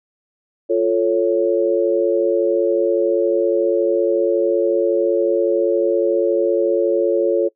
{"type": "chord", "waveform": "sine", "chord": "F augmented", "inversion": "none", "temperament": "equal", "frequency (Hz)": [349.2, 440, 554.4], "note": ["F4", "A4", "C#5"], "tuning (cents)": [0, 0, 0], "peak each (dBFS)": -18, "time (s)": [0.69, 7.49], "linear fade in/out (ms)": 20, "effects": ["noise-tail reverb RT60 0.1 s tail -22 dB re dry"]}